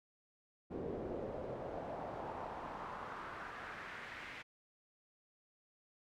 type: noise with band-pass filter sweep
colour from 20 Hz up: brown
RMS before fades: -45 dBFS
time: 0.7-4.43 s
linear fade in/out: 20 ms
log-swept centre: 390 to 2200 Hz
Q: 2.1
effects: none